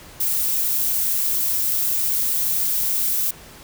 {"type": "noise", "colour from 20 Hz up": "violet", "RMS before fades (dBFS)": -21, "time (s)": [0.2, 3.31], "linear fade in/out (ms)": 5, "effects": ["pink hiss -43 dBFS RMS until 3.63 s"]}